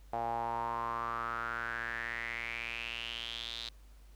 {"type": "tone with band-pass filter sweep", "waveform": "sawtooth", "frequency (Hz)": 116.3, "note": "A#2", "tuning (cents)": -4, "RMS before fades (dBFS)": -38, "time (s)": [0.13, 3.69], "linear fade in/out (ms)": 0, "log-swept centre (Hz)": [750, 3900], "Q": 6.5, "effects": ["added 50 Hz sine -53 dBFS peak until 4.15 s", "pink hiss -67 dBFS RMS until 4.15 s"]}